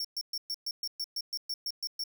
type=tone bursts; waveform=45% pulse; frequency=5470 Hz; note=F8; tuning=37 cents flat; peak=-32 dBFS; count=13; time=0-2.038 s; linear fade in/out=2 ms; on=46 ms; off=120 ms; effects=none